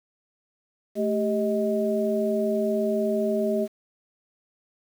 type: tone cluster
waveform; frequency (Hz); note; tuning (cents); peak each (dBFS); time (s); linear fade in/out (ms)
sine; 219.3 / 395.3 / 627; A3 / G4 / D#5; -6 / +15 / +13; -26; 0.95-3.68; 50
effects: 8-bit